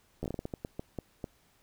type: slowing click train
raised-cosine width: 2 ms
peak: -22 dBFS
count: 13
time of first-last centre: 0.23-1.242 s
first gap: 12 ms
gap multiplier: 1.32
effects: pink hiss -67 dBFS RMS until 1.62 s